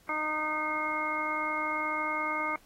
harmonic tone, 307.3 Hz, D#4, 21 cents flat, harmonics 1 / 2 / 3 / 4 / 5 / 7, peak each -40 / -39 / -36 / -33 / -42 / -33 dBFS, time 0.09-2.56 s, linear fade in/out 2 ms, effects pink hiss -62 dBFS RMS until 2.65 s + AAC 48 kbps

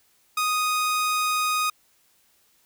sawtooth tone, 1244.5 Hz, D#6, in tune, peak -18 dBFS, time 0.37-1.7 s, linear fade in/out 5 ms, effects white hiss -63 dBFS RMS until 2.65 s

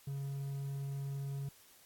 triangle tone, 138.59 Hz, C#3, in tune, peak -35 dBFS, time 0.07-1.49 s, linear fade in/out 5 ms, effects white hiss -62 dBFS RMS until 1.85 s + AAC 64 kbps

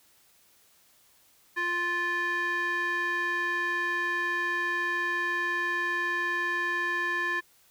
square tone with band-pass filter, 349.2 Hz, F4, in tune, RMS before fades -29 dBFS, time 1.56-7.41 s, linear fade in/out 20 ms, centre 1600 Hz, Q 5, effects white hiss -62 dBFS RMS until 7.7 s

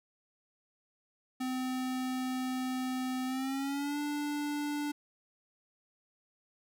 square tone with pitch glide, 256.6 to 293.1 Hz, C4 to D4, -34 to -3 cents, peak -33 dBFS, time 1.4-4.92 s, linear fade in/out 10 ms, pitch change +231 cents, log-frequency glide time 3.26-3.99 s, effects none

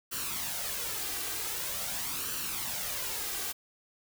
white noise with flanger, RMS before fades -35 dBFS, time 0.11-3.53 s, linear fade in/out 20 ms, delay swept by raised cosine 0.68 to 2.58 ms, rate 0.45 Hz, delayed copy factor +0.55, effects none

